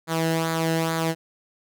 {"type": "tone with flanger", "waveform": "sawtooth", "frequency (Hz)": 163.1, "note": "E3", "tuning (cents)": -18, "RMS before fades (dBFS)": -24, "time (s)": [0.07, 1.15], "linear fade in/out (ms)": 50, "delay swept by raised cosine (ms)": [0.35, 0.88], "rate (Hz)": 2.3, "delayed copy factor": -0.6, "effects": []}